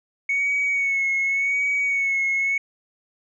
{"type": "tone with vibrato", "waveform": "sine", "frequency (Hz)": 2217, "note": "C#7", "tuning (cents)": 0, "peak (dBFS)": -18, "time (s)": [0.29, 2.58], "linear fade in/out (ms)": 5, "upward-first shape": "sine", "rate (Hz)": 0.88, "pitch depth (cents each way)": 36, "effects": ["tanh soft clip ceiling -16 dBFS"]}